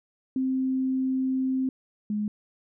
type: tone pair in turn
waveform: sine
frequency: 261.6 / 209.7 Hz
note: C4 / G#3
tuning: 0 / +17 cents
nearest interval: major third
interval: 383 cents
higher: first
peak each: -23 / -25 dBFS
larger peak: first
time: 0.36-1.69 / 2.1-2.28 s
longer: first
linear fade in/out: 2 ms
effects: none